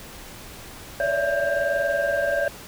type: tone cluster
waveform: sine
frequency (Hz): 563 / 584 / 664 / 1587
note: C#5 / D5 / E5 / G6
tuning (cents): +27 / -10 / +12 / +21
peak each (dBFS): -25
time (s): 1-2.48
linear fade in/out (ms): 2
effects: tanh soft clip ceiling -14 dBFS + pink hiss -41 dBFS RMS until 2.67 s